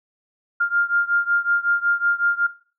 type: beating tone pair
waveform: sine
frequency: 1400 / 1405.4 Hz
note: F6 / F6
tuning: +4 / +10 cents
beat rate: 5.4 Hz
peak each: -21 dBFS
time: 0.6-2.47 s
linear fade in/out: 10 ms
effects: noise-tail reverb RT60 0.4 s tail -17 dB re dry